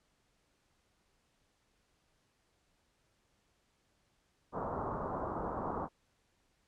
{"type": "low-pass noise", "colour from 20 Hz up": "white", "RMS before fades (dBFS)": -38, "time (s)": [4.52, 5.89], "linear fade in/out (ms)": 50, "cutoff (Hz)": 1200, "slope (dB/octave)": 48, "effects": ["pink hiss -75 dBFS RMS until 6.67 s", "low-pass 9000 Hz 12 dB/octave"]}